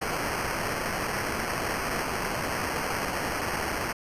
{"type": "noise with sample-and-hold", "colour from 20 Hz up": "blue", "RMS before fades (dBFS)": -30, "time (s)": [0.01, 3.93], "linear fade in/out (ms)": 10, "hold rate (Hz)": 3675, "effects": ["resampled to 32000 Hz"]}